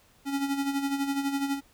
square tone with tremolo, 277.7 Hz, C#4, 3 cents sharp, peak -25 dBFS, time 0.25-1.61 s, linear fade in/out 50 ms, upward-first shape sine, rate 12 Hz, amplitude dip 60%, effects pink hiss -61 dBFS RMS until 1.73 s

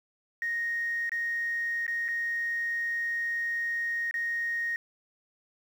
sine tone with dropouts, 1864.7 Hz, A#6, in tune, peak -27 dBFS, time 0.42-4.76 s, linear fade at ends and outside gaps 1 ms, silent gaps 1.094-1.118 / 1.866-1.879 / 2.082-2.086 / 4.111-4.141 s, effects tanh soft clip ceiling -23 dBFS + 9-bit

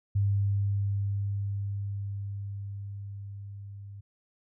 sine tone with level ramp, 100.1 Hz, G2, 37 cents sharp, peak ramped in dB -22 to -41 dBFS, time 0.15-4.01 s, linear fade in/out 10 ms, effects none

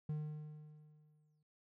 triangle tone with exponential decay, 151.9 Hz, D#3, 41 cents flat, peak -34 dBFS, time 0.09-1.43 s, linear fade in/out 5 ms, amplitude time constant 290 ms, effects none

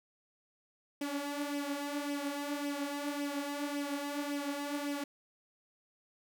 sawtooth tone with flanger, 286.8 Hz, D4, 41 cents flat, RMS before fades -37 dBFS, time 1.01-5.04 s, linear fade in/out 5 ms, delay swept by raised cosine 0.35 to 5.95 ms, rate 1.8 Hz, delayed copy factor +0.6, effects none

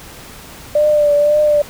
sine tone with vibrato, 592 Hz, D5, 14 cents sharp, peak -9 dBFS, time 0.75-1.62 s, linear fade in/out 5 ms, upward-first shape triangle, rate 1.9 Hz, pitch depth 37 cents each way, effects pink hiss -36 dBFS RMS until 1.69 s

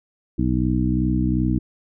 harmonic tone with a mistuned harmonic, 62.6 Hz, B1, 24 cents sharp, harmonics 1 / 2 / 3 / 4 / 5, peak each -24 / -24 / -24 / -24 / -24 dBFS, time 0.38-1.59 s, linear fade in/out 10 ms, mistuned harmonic 1, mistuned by +19 cents, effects none

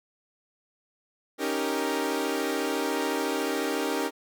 sawtooth chord, Eb dominant seventh, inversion third, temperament equal, 277.2 / 311.1 / 392 / 466.2 Hz, Db4 / Eb4 / G4 / Bb4, 0 / 0 / 0 / 0 cents, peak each -28 dBFS, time 1.38-4.11 s, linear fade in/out 50 ms, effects none

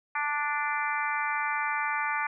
harmonic tone, 293.7 Hz, D4, in tune, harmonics 3 / 4 / 5 / 6 / 7 / 8, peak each -32 / -33 / -34 / -35 / -35 / -36 dBFS, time 0.15-2.27 s, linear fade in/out 5 ms, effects none

